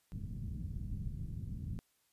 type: low-pass noise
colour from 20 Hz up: white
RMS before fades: -41 dBFS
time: 0.12-1.79 s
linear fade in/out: 0 ms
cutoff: 160 Hz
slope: 24 dB/octave
effects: white hiss -75 dBFS RMS until 2.12 s + resampled to 32000 Hz